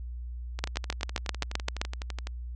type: two click trains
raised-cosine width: 0.2 ms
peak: -10 / -19 dBFS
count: 10 / 21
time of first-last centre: 0.64-1.815 / 0.59-2.271 s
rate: 7.66 / 11.9 Hz
effects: added 60 Hz sine -35 dBFS peak until 2.55 s + resampled to 24000 Hz